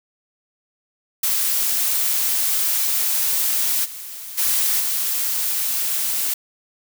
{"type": "noise with level steps", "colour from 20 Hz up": "blue", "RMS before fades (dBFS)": [-20, -34, -19, -22], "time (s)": [1.23, 6.34], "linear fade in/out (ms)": 5, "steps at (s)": [3.84, 4.37, 4.79], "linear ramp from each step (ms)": 20, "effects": []}